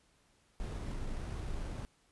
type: noise with sample-and-hold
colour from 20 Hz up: brown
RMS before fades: -39 dBFS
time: 0.6-1.85 s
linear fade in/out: 0 ms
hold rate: 7350 Hz
effects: pink hiss -70 dBFS RMS until 2.11 s + resampled to 24000 Hz